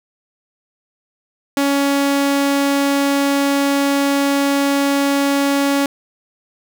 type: tone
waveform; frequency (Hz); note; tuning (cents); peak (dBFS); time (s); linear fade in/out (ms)
sawtooth; 280; C#4; +18; -10; 1.57-5.86; 2
effects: none